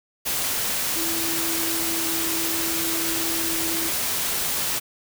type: tone in noise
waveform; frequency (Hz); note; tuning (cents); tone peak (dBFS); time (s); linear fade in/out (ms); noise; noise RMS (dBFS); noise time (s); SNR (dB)
sine; 329.6; E4; 0; -30; 0.95-3.9; 20; white; -25; 0.25-4.8; -8
effects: none